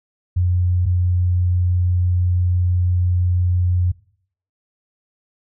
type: tone pair in turn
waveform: sine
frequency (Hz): 89.4 / 89.4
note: F2 / F2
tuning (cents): +41 / +41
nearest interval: unison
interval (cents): 0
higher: neither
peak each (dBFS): -14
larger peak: neither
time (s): 0.36-0.86 / 0.86-3.92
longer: second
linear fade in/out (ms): 10
effects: noise-tail reverb RT60 0.6 s tail -21 dB re dry